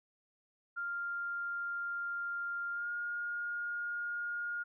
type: tone with pitch glide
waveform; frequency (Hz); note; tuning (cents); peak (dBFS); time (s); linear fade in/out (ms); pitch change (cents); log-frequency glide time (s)
sine; 1396.9 to 1423; F6 to F6; 0 to +32; -35; 0.76-4.64; 20; +32; 2.72-2.89
effects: none